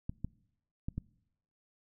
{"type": "clicks", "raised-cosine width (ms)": 5, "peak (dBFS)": -23, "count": 4, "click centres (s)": [0.095, 0.246, 0.885, 0.98], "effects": ["noise-tail reverb RT60 0.8 s tail -23 dB re dry"]}